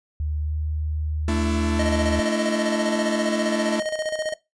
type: tone with pitch glide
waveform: sine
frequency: 75.4 to 76.67 Hz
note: D2 to D#2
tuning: +46 to -25 cents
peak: -23 dBFS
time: 0.2-2.2 s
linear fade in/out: 0 ms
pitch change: +29 cents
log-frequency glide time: 0.41-0.56 s
type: chord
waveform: 45% pulse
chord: A suspended fourth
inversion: none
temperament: equal with one note detuned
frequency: 220 / 293.7 / 335.6 Hz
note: A3 / D4 / E4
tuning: 0 / 0 / +31 cents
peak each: -25 / -30 / -27 dBFS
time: 1.28-3.8 s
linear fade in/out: 2 ms
type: tone with tremolo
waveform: square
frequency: 622.3 Hz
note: D#5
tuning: in tune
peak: -23 dBFS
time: 1.79-4.34 s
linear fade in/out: 5 ms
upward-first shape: square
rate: 15 Hz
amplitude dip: 60%
effects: noise-tail reverb RT60 0.2 s tail -19 dB re dry + resampled to 22050 Hz